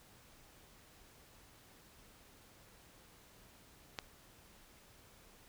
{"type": "click", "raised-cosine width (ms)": 0.2, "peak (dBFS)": -21, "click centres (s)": 3.988, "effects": ["pink hiss -62 dBFS RMS until 5.48 s"]}